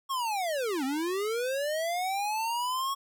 square linear two-way sweep, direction down then up, 1108.7 to 255.8 to 1108.7 Hz, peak -29 dBFS, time 0.09-2.95 s, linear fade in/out 20 ms, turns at 0.84 s, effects none

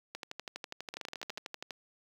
two click trains, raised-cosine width 0.2 ms, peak -22 / -22 dBFS, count 7 / 20, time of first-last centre 0.94-1.375 / 0.15-1.707 s, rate 13.8 / 12.2 Hz, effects high-pass 200 Hz 12 dB/octave + 8-bit

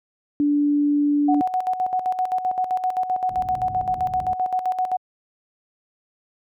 sine tone, 291.1 Hz, D4, 15 cents flat, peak -16 dBFS, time 0.4-1.41 s, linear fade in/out 0 ms
sine tone with tremolo, 740 Hz, F#5, in tune, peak -18 dBFS, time 1.28-4.97 s, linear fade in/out 10 ms, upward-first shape square, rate 7.7 Hz, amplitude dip 65%
pink low-pass noise, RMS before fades -33 dBFS, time 3.29-4.35 s, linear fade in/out 20 ms, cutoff 140 Hz, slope 12 dB/octave
effects high-pass 80 Hz 12 dB/octave

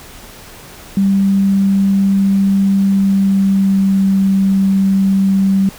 sine tone with pitch glide, 196 to 193.97 Hz, G3 to G3, 0 to -18 cents, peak -9 dBFS, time 0.97-5.69 s, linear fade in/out 2 ms, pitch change -18 cents, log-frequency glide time 2.93-3.98 s, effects pink hiss -36 dBFS RMS until 5.78 s

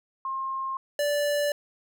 sine / square tone pair in turn, 1066 / 582.9 Hz, C6 / D5, +32 / -13 cents, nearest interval minor seventh, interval 1045 cents, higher first, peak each -28 / -24 dBFS, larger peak second, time 0.25-0.77 / 0.99-1.52 s, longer second, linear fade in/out 2 ms, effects none

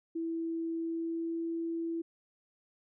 sine tone with pitch glide, 329.6 to 332.1 Hz, E4 to E4, 0 to +13 cents, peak -32 dBFS, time 0.15-2.02 s, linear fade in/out 10 ms, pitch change +13 cents, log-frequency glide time 0.77-1.43 s, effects none

